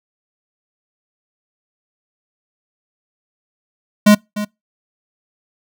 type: tone with echo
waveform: square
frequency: 208.7 Hz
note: G#3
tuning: 9 cents sharp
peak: -6 dBFS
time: 4.06-4.15 s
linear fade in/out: 10 ms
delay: 300 ms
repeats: 1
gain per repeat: -14 dB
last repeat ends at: 4.45 s
effects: noise-tail reverb RT60 0.2 s tail -25 dB re dry